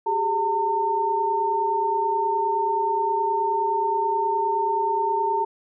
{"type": "tone cluster", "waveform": "sine", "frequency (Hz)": [385.1, 414.6, 907], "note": ["G4", "G#4", "A#5"], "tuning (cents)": [-31, -3, -48], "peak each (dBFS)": [-29, -28, -21], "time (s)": [0.06, 5.45], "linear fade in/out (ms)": 10, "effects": []}